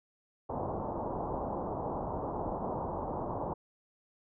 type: low-pass noise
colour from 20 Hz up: white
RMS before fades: -36 dBFS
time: 0.49-3.54 s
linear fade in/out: 10 ms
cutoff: 990 Hz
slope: 48 dB/octave
effects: none